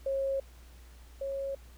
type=tone pair in turn; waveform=sine; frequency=543 / 547.7 Hz; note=C#5 / C#5; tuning=-36 / -21 cents; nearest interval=unison; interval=15 cents; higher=second; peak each=-28 / -32 dBFS; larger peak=first; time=0.06-0.4 / 1.21-1.55 s; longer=neither; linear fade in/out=5 ms; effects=added 60 Hz sine -50 dBFS peak until 1.77 s + pink hiss -60 dBFS RMS until 1.77 s